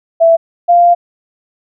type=tone pair in turn; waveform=sine; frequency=663 / 695.9 Hz; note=E5 / F5; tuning=+10 / -6 cents; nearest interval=minor second; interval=84 cents; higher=second; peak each=-4 dBFS; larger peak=neither; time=0.2-0.37 / 0.68-0.95 s; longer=second; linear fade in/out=20 ms; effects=none